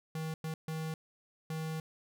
square tone bursts at uneven times, 158.9 Hz, D#3, 37 cents sharp, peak -36 dBFS, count 4, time 0.15-0.34 / 0.44-0.54 / 0.68-0.94 / 1.5-1.8 s, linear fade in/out 2 ms, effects none

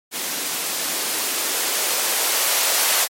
violet noise with band-pass filter sweep, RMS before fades -22 dBFS, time 0.11-3.08 s, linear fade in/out 50 ms, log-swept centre 220 to 600 Hz, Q 1.2, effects MP3 64 kbps

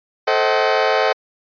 sawtooth chord, A diminished seventh, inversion none, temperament just, 440 / 528 / 633.6 / 760.3 Hz, A4 / C5 / Eb5 / Gb5, 0 / +16 / +31 / +47 cents, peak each -16 dBFS, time 0.27-1.13 s, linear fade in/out 10 ms, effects resampled to 11025 Hz

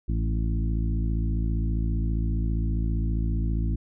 harmonic tone with a mistuned harmonic, 55 Hz, A1, in tune, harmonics 1 / 2 / 3 / 4 / 5 / 6, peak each -24 / -30 / -34 / -36 / -38 / -40 dBFS, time 0.08-3.76 s, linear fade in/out 10 ms, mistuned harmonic 3, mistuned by +30 cents, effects none

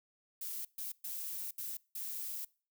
violet noise bursts at uneven times, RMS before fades -41 dBFS, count 5, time 0.41-0.65 / 0.78-0.92 / 1.04-1.51 / 1.58-1.77 / 1.95-2.45 s, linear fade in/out 5 ms, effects noise-tail reverb RT60 0.4 s tail -24 dB re dry

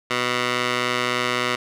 15% pulse tone with band-pass filter, 123.47 Hz, B2, in tune, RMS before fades -23 dBFS, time 0.1-1.56 s, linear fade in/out 10 ms, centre 2200 Hz, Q 0.83, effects none

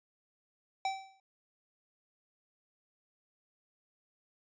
square tone with exponential decay, 772 Hz, G5, 27 cents flat, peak -29 dBFS, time 0.85-1.2 s, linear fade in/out 2 ms, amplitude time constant 75 ms, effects resampled to 16000 Hz

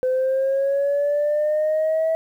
sine linear sweep, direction up, 509 to 650 Hz, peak -16 dBFS, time 0.03-2.15 s, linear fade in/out 0 ms, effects tanh soft clip ceiling -15 dBFS + 9-bit

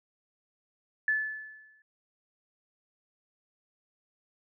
sine tone with exponential decay, 1735 Hz, A6, 25 cents flat, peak -22 dBFS, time 1.08-1.82 s, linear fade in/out 2 ms, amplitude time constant 160 ms, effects none

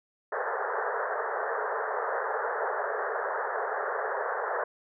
pink band-pass noise, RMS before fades -31 dBFS, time 0.32-4.64 s, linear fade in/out 5 ms, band 410 to 1800 Hz, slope 96 dB/octave, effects none

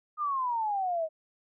sine exponential sweep, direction down, 1240 to 622.3 Hz, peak -27 dBFS, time 0.17-1.09 s, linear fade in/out 50 ms, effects none

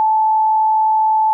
sine tone with frequency modulation, 872 Hz, A5, 16 cents flat, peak -11 dBFS, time 0-1.33 s, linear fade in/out 0 ms, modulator 45.1 Hz, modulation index 0.21, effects none

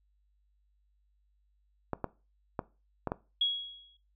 clicks, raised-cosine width 1 ms, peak -17 dBFS, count 5, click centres 1.933 / 2.043 / 2.592 / 3.073 / 3.119 s
sine tone with exponential decay, 3322 Hz, G#7, in tune, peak -23 dBFS, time 3.41-3.97 s, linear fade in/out 5 ms, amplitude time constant 120 ms
effects noise-tail reverb RT60 0.3 s tail -19 dB re dry + added 50 Hz sine -68 dBFS peak until 4.15 s

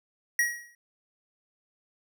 square tone with exponential decay, 1903 Hz, A#6, 35 cents sharp, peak -20 dBFS, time 0.39-0.75 s, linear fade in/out 2 ms, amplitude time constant 78 ms, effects none

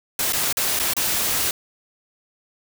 white noise with dropouts, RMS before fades -22 dBFS, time 0.19-1.51 s, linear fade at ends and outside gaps 2 ms, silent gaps 0.324-0.332 / 0.527-0.57 / 0.791-0.797 / 0.936-0.966 s, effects none

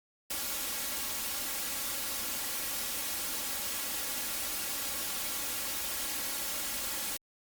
white noise with comb filter, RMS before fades -35 dBFS, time 0.3-7.17 s, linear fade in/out 5 ms, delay 3.6 ms, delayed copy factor +0.6, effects Opus 48 kbps

